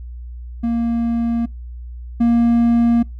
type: tone pair in turn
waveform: triangle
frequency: 233.1 / 234.6 Hz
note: A#3 / A#3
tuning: 0 / +11 cents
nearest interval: unison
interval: 11 cents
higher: second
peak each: -14 / -9 dBFS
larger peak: second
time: 0.63-1.46 / 2.2-3.03 s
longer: neither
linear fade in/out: 10 ms
effects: noise-tail reverb RT60 0.2 s tail -24 dB re dry + added 60 Hz sine -29 dBFS peak until 3.19 s